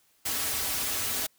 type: noise with comb filter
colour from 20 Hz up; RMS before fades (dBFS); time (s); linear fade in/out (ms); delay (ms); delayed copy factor
white; -30; 0.25-1.27; 10; 5.7; -0.95
effects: white hiss -66 dBFS RMS until 1.38 s